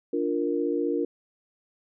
sine chord, Bb major, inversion first, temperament equal, 293.7 / 349.2 / 466.2 Hz, D4 / F4 / Bb4, 0 / 0 / 0 cents, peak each -28 dBFS, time 0.13-1.05 s, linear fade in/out 5 ms, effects none

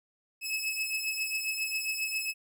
sawtooth beating tone pair, 2584 / 2591.4 Hz, E7 / E7, -35 / -30 cents, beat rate 7.4 Hz, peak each -29 / -32 dBFS, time 0.41-2.34 s, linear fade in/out 50 ms, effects none

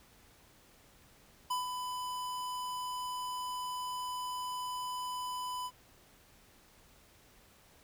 square tone with ADSR envelope, 999 Hz, B5, 20 cents sharp, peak -31 dBFS, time 1.5-5.71 s, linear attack 10 ms, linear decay 140 ms, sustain -6 dB, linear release 50 ms, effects pink hiss -62 dBFS RMS until 7.83 s

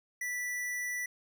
square tone, 1968 Hz, B6, 7 cents flat, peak -34 dBFS, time 0.21-1.06 s, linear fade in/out 5 ms, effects none

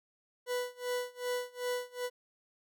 40% pulse tone with tremolo, 493.9 Hz, B4, in tune, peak -30 dBFS, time 0.46-2.1 s, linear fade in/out 50 ms, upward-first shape sine, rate 2.6 Hz, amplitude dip 95%, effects none

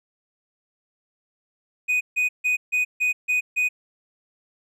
triangle tone bursts, 2489 Hz, D#7, in tune, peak -17 dBFS, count 7, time 1.88-3.69 s, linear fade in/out 20 ms, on 130 ms, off 150 ms, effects none

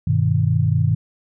sine chord, G augmented, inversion none, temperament equal with one note detuned, 99.02 / 123.47 / 155.56 Hz, G2 / B2 / D#3, +18 / 0 / 0 cents, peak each -19 dBFS, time 0.07-0.95 s, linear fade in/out 5 ms, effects none

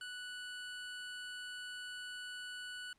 25% pulse tone, 1480 Hz, F#6, in tune, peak -40 dBFS, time 0.01-2.93 s, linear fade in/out 2 ms, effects pink hiss -75 dBFS RMS until 2.98 s + low-pass 9000 Hz 12 dB/octave

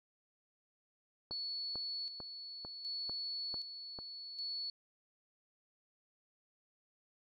click train, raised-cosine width 1 ms, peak -33 dBFS, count 7, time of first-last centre 1.31-3.989 s, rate 2.24 Hz
sine tone with tremolo, 4416 Hz, C#8, 7 cents flat, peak -38 dBFS, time 1.31-4.7 s, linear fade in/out 2 ms, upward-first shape square, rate 0.65 Hz, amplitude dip 55%
effects none

